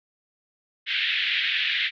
white band-pass noise, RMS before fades -25 dBFS, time 0.86-1.91 s, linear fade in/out 50 ms, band 1700 to 3600 Hz, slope 48 dB/octave, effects none

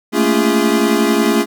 square tone cluster, 217.2 / 228.3 / 280 / 343.1 / 409.7 Hz, A3 / A#3 / C#4 / F4 / G#4, -22 / -36 / +18 / -31 / -24 cents, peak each -19 dBFS, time 0.12-1.46 s, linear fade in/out 50 ms, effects none

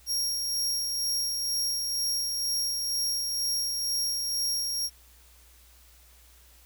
sawtooth tone with tremolo, 5588 Hz, F8, in tune, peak -23 dBFS, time 0.06-4.9 s, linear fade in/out 50 ms, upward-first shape sine, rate 2.1 Hz, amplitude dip 30%, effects added 60 Hz sine -56 dBFS peak until 6.65 s + white hiss -58 dBFS RMS until 6.65 s

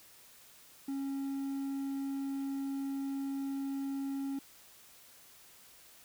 triangle tone, 274.1 Hz, C#4, 19 cents flat, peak -32 dBFS, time 0.88-4.39 s, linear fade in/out 5 ms, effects white hiss -58 dBFS RMS until 6.04 s

